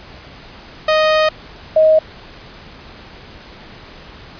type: tone pair in turn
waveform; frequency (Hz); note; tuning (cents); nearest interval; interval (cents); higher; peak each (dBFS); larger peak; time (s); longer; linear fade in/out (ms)
sawtooth / sine; 622.3 / 628.8; D#5 / D#5; 0 / +18; unison; 18; second; -7; neither; 0.88-1.29 / 1.76-1.99; first; 5
effects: pink hiss -38 dBFS RMS until 4.39 s + resampled to 11025 Hz